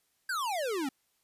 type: exponential sweep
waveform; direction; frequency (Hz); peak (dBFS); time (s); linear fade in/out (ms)
square; down; 1626 to 255; -31; 0.29-0.89; 5
effects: white hiss -74 dBFS RMS until 1.23 s + resampled to 32000 Hz